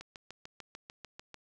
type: click train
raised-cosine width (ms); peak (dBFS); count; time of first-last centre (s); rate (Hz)
0.2; -28; 10; 0.01-1.343; 6.75
effects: none